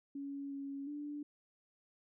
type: tone with pitch steps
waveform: sine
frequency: 279.7 / 277.5 / 292.8 Hz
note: C#4 / C#4 / D4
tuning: +16 / +2 / -5 cents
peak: -40 dBFS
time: 0.15-1.23 s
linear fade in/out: 5 ms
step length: 360 ms
effects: none